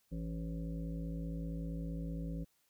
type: harmonic tone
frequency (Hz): 55.3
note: A1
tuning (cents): +9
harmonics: 1 / 3 / 5 / 7 / 9 / 10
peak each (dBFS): -41 / -40 / -46 / -59 / -54 / -56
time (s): 0.11-2.45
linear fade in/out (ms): 20
effects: white hiss -75 dBFS RMS until 2.69 s